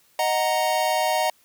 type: chord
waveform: square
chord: D# minor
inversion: none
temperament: equal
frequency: 622.3 / 740 / 932.3 Hz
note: D#5 / F#5 / A#5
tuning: 0 / 0 / 0 cents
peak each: -25 / -25 / -26 dBFS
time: 0.19-1.3 s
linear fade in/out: 2 ms
effects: white hiss -60 dBFS RMS until 1.44 s